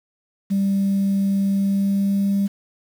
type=tone with pitch glide; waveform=sine; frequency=196.6 to 198.65 Hz; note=G3 to G3; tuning=+5 to +23 cents; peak=-15 dBFS; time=0.5-2.48 s; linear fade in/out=20 ms; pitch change=+18 cents; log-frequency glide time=1.5-2.33 s; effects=tanh soft clip ceiling -14 dBFS + 7-bit